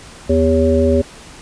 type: harmonic tone with a mistuned harmonic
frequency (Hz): 80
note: D#2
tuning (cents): +49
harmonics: 1 / 3 / 5 / 7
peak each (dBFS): -16 / -16 / -16 / -16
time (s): 0.29-1.02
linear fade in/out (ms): 10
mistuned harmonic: 3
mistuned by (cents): +44
effects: pink hiss -38 dBFS RMS until 1.41 s + resampled to 22050 Hz